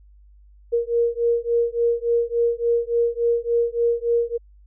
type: beating tone pair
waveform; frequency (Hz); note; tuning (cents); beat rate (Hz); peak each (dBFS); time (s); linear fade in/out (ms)
sine; 468.3 / 471.8; A#4 / A#4; +8 / +21; 3.5; -21; 0.72-4.38; 20
effects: added 50 Hz sine -47 dBFS peak until 4.66 s